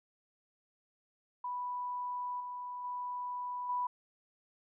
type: tone with level steps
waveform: sine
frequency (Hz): 987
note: B5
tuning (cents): -1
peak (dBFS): -35 / -39 / -36 / -31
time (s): 1.44-3.87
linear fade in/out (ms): 5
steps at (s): 2.4 / 2.84 / 3.69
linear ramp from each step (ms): 5
effects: none